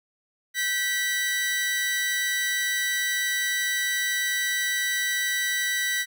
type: tone pair together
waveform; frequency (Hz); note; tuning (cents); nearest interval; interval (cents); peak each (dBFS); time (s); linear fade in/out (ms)
sawtooth; 1548.9 / 1949; G6 / B6; -21 / -23; major third; 398; -28 / -21; 0.54-6.06; 50
effects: none